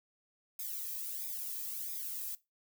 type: noise with flanger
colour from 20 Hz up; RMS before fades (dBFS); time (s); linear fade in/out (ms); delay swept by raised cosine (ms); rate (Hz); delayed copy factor
violet; -40; 0.59-2.35; 2; 0.68 to 1.43; 1.5; -0.85
effects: noise-tail reverb RT60 0.2 s tail -18 dB re dry